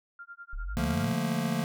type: tone with tremolo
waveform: sine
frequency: 1395 Hz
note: F6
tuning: 2 cents flat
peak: -40 dBFS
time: 0.19-1.09 s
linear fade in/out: 2 ms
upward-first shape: sine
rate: 10 Hz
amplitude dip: 100%
type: exponential sweep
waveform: sine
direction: up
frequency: 33.39 to 130 Hz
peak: -32 dBFS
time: 0.53-1.13 s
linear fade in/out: 0 ms
type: chord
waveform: square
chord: Bb major seventh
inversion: first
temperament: just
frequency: 145.68 / 174.81 / 218.5 / 233.1 Hz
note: D3 / F3 / A3 / Bb3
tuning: -14 / +2 / -12 / 0 cents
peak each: -35 / -33 / -34 / -33 dBFS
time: 0.77-1.64 s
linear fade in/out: 0 ms
effects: none